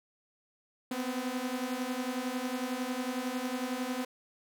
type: beating tone pair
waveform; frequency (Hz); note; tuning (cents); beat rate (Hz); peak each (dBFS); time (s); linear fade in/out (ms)
sawtooth; 246.9 / 257.9; B3 / C4; 0 / -25; 11; -32 / -31; 0.91-4.05; 5
effects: none